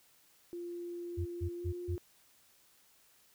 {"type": "tone with pitch glide", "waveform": "sine", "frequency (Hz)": [347.2, 353.3], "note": ["F4", "F4"], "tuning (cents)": [-10, 20], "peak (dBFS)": -39, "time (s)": [0.53, 1.98], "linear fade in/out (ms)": 0, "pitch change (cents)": 30, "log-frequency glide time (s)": [1.58, 1.65]}
{"type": "tone bursts", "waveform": "sine", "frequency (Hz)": 87.5, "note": "F2", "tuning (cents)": 4, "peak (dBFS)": -32, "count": 4, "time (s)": [1.17, 1.964], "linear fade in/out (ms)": 20, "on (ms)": 86, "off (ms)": 150}
{"effects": ["white hiss -66 dBFS RMS until 3.34 s"]}